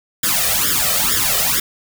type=noise with flanger; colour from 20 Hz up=white; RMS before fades=-17 dBFS; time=0.23-1.6 s; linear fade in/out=5 ms; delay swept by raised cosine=0.57 to 1.67 ms; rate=2.2 Hz; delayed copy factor=+0.95; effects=none